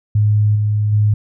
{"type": "tone with level steps", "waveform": "sine", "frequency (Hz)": 105.3, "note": "G#2", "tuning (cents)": 24, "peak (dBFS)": [-10, -13, -10], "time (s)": [0.15, 1.14], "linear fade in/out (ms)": 5, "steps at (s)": [0.55, 0.92], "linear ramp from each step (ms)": 10, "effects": []}